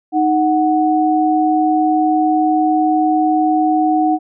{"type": "tone pair together", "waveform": "sine", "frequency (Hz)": [311.1, 740], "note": ["D#4", "F#5"], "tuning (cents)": [0, 0], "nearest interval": "octave + minor third", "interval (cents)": 1500, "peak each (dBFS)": -14, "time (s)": [0.12, 4.19], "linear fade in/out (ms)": 50, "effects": []}